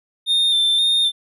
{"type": "tone with vibrato", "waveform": "triangle", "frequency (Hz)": 3610, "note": "A7", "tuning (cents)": 44, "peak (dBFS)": -13, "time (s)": [0.26, 1.12], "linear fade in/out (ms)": 50, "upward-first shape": "square", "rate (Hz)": 1.9, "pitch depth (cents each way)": 24, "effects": []}